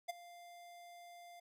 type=tone with ADSR envelope; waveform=square; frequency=697 Hz; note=F5; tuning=4 cents flat; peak=-36 dBFS; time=0.08-1.4 s; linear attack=17 ms; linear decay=17 ms; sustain=-18 dB; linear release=7 ms; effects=none